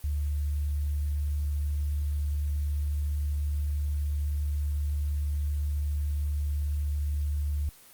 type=tone; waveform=sine; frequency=73.2 Hz; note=D2; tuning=5 cents flat; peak=-26 dBFS; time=0.04-7.69 s; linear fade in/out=0 ms; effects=white hiss -53 dBFS RMS until 7.93 s + Opus 24 kbps

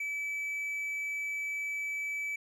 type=tone; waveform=triangle; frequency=2301 Hz; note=D7; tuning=36 cents flat; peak=-31 dBFS; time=0-2.36 s; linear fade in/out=5 ms; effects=none

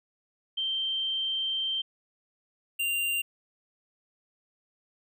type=tone pair in turn; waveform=sine / square; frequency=3136 / 2783 Hz; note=G7 / F7; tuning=0 / -7 cents; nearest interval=major second; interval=207 cents; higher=first; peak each=-27 dBFS; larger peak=neither; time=0.57-1.82 / 2.79-3.22 s; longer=first; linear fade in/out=10 ms; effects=none

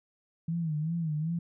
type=tone with vibrato; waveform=sine; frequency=160 Hz; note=D#3; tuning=49 cents sharp; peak=-28 dBFS; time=0.48-1.39 s; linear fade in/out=5 ms; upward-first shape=sine; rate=2.6 Hz; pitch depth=110 cents each way; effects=none

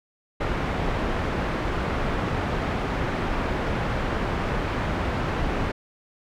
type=low-pass noise; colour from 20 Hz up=pink; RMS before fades=-26 dBFS; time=0.4-5.72 s; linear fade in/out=10 ms; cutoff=1900 Hz; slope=12 dB/octave; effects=none

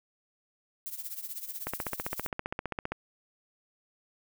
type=noise with tremolo; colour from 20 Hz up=violet; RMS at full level=-36 dBFS; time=0.86-2.27 s; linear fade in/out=0 ms; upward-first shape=triangle; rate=16 Hz; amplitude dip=85%
type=click train; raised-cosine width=0.5 ms; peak=-17 dBFS; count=20; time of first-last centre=1.67-2.92 s; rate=15.2 Hz
effects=none

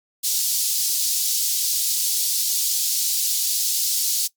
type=high-pass noise; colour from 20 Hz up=pink; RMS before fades=-22 dBFS; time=0.23-4.28 s; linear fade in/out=20 ms; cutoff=4400 Hz; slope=24 dB/octave; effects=noise-tail reverb RT60 0.1 s tail -19 dB re dry + Opus 48 kbps

